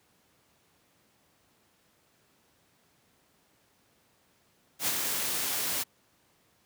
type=noise with ADSR envelope; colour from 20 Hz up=white; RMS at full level=-27 dBFS; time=4.79-5.84 s; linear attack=83 ms; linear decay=41 ms; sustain=-4 dB; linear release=19 ms; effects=pink hiss -67 dBFS RMS until 6.65 s + high-pass 100 Hz 12 dB/octave